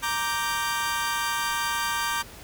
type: chord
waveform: sawtooth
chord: G minor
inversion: first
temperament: equal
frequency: 932.3 / 1174.7 / 1568 Hz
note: Bb5 / D6 / G6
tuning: 0 / 0 / 0 cents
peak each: -26 dBFS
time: 0.02-2.23 s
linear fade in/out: 20 ms
effects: pink hiss -45 dBFS RMS until 2.43 s